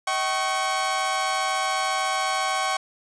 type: tone cluster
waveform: sawtooth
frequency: 630 / 764 / 1102 Hz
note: D#5 / G5 / C#6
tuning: +21 / -45 / -11 cents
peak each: -29 / -22 / -22 dBFS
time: 0.07-2.77 s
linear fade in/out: 5 ms
effects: resampled to 22050 Hz + 9-bit